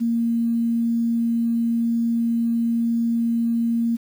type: tone with quantisation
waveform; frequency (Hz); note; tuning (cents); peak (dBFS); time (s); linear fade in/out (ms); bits
sine; 232.1; A#3; -7; -18; 0-3.97; 20; 8
effects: none